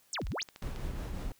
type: exponential two-way sweep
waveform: sine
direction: down then up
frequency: 8610 to 30.65 to 7030 Hz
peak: -33 dBFS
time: 0.13-0.43 s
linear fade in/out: 0 ms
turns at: 0.27 s
type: clicks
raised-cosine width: 0.2 ms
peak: -29 dBFS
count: 8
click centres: 0.216 / 0.269 / 0.319 / 0.418 / 0.488 / 0.561 / 0.625 / 0.761 s
type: noise with tremolo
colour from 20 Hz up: brown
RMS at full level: -35 dBFS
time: 0.62-1.32 s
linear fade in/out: 2 ms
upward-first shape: triangle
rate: 5.5 Hz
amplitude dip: 40%
effects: white hiss -66 dBFS RMS until 1.39 s